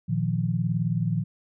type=chord; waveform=sine; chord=Bb suspended fourth; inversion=none; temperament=equal; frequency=116.54 / 155.56 / 174.61 Hz; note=Bb2 / Eb3 / F3; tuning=0 / 0 / 0 cents; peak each=-27 dBFS; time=0.08-1.24 s; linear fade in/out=20 ms; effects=none